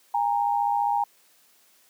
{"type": "tone pair together", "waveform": "sine", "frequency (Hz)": [814, 929], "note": ["G#5", "A#5"], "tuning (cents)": [-35, -6], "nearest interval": "major second", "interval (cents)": 229, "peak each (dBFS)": [-23, -25], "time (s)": [0.14, 1.04], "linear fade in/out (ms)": 5, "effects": ["white hiss -60 dBFS RMS until 1.89 s", "high-pass 200 Hz 12 dB/octave"]}